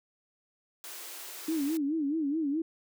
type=high-pass noise; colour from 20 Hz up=white; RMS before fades=-43 dBFS; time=0.84-1.77 s; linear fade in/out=0 ms; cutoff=300 Hz; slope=96 dB/octave
type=tone with vibrato; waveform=sine; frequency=300.7 Hz; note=D4; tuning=41 cents sharp; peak=-27 dBFS; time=1.48-2.62 s; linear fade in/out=5 ms; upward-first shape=sine; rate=4.7 Hz; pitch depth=150 cents each way
effects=none